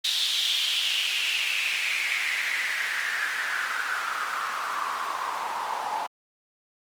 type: noise with band-pass filter sweep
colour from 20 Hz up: white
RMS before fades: -28 dBFS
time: 0.04-6.07 s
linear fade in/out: 10 ms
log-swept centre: 3700 to 850 Hz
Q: 5.1
effects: Opus 32 kbps

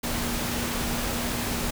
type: tone in noise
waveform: sine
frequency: 238.5 Hz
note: A#3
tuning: 40 cents sharp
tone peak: -33 dBFS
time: 0.03-1.71 s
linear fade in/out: 10 ms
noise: pink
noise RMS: -29 dBFS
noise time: 0.03-1.71 s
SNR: -7 dB
effects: none

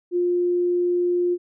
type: tone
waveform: sine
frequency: 353.3 Hz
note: F4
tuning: 20 cents sharp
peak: -18 dBFS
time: 0.11-1.38 s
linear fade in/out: 50 ms
effects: none

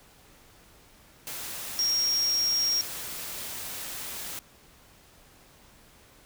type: tone in noise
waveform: sine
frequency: 5588 Hz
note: F8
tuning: in tune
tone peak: -23 dBFS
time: 1.79-2.81 s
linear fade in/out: 0 ms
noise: white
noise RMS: -37 dBFS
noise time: 1.27-4.39 s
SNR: +11 dB
effects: pink hiss -56 dBFS RMS until 6.25 s

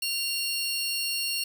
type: tone pair together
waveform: sawtooth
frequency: 2776 / 4367 Hz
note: F7 / C#8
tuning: -11 / -27 cents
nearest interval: minor sixth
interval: 784 cents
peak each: -27 / -27 dBFS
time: 0.02-1.44 s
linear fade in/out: 5 ms
effects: 8-bit

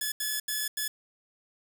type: tone bursts at uneven times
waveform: 5% pulse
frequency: 1714 Hz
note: A6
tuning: 46 cents flat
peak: -18 dBFS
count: 4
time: 0.01-0.12 / 0.2-0.4 / 0.48-0.68 / 0.77-0.88 s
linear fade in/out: 5 ms
effects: 8-bit

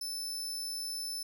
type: tone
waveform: sawtooth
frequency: 5274 Hz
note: E8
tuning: in tune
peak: -33 dBFS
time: 0.01-1.23 s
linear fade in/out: 5 ms
effects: none

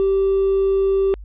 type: tone with hard clipping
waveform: triangle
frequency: 388.8 Hz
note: G4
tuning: 14 cents flat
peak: -14 dBFS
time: 0-1.14 s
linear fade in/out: 0 ms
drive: 2 dB
effects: added 50 Hz sine -33 dBFS peak until 1.24 s + resampled to 8000 Hz

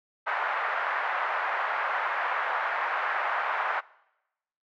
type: band-pass noise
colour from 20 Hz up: white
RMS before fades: -29 dBFS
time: 0.26-3.81 s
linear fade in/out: 20 ms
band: 680 to 1700 Hz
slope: 24 dB/octave
effects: noise-tail reverb RT60 0.9 s tail -22 dB re dry

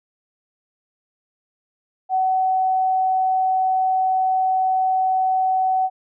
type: tone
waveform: sine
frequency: 753 Hz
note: F#5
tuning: 30 cents sharp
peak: -16 dBFS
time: 2.09-5.9 s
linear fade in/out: 50 ms
effects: none

